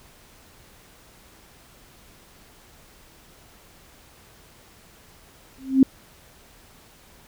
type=tone with exponential growth; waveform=sine; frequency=265.8 Hz; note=C4; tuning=27 cents sharp; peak=-7 dBFS; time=5.58-5.83 s; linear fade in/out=2 ms; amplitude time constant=53 ms; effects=pink hiss -52 dBFS RMS until 7.27 s